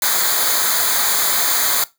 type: noise with comb filter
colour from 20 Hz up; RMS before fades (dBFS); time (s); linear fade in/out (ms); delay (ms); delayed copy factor
white; -17; 0.02-1.84; 2; 0.36; -0.8
effects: noise-tail reverb RT60 0.2 s tail -18 dB re dry